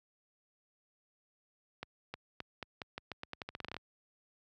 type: accelerating click train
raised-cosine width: 0.3 ms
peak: -24 dBFS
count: 18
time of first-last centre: 1.83-3.766 s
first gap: 310 ms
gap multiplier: 0.85
effects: high-pass 60 Hz 12 dB/octave